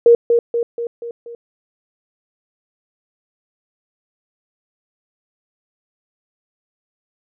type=tone with echo; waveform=sine; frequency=470 Hz; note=A#4; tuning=14 cents sharp; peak=-5 dBFS; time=0.06-0.15 s; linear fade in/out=2 ms; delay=240 ms; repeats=5; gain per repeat=-5 dB; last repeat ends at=1.35 s; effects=none